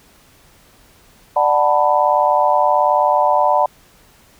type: chord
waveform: sine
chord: B minor seventh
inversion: first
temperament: just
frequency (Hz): 592.7 / 740.8 / 889 / 987.8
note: D5 / F#5 / A5 / B5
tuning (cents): +16 / +2 / +18 / 0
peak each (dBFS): -17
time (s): 1.36-3.66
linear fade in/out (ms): 5
effects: pink hiss -50 dBFS RMS until 4.39 s